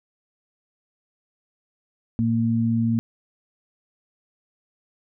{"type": "tone pair together", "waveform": "sine", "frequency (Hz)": [114.8, 229.6], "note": ["A#2", "A#3"], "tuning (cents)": [-26, -26], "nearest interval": "octave", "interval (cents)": 1200, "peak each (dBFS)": [-23, -20], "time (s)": [2.19, 2.99], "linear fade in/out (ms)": 0, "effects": []}